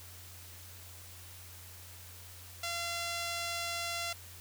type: tone with band-pass filter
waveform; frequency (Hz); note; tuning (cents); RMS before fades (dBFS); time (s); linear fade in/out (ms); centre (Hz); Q
sawtooth; 685; F5; -34; -37; 2.63-4.13; 5; 4800; 0.61
effects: added 89 Hz sine -52 dBFS peak until 4.4 s + white hiss -52 dBFS RMS until 4.4 s